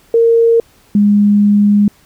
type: tone pair in turn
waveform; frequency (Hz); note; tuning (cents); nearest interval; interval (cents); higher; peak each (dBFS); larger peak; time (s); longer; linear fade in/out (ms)
sine; 461 / 205.4; A#4 / G#3; -19 / -19; octave + major second; 1400; first; -6; neither; 0.14-0.6 / 0.95-1.88; second; 2
effects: pink hiss -49 dBFS RMS until 2.05 s